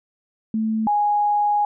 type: tone pair in turn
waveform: sine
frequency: 220 / 828.4 Hz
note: A3 / G#5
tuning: 0 / -5 cents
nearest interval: octave + major seventh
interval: 2295 cents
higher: second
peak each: -19 / -16 dBFS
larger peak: second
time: 0.54-0.87 / 0.87-1.65 s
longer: second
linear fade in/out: 2 ms
effects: none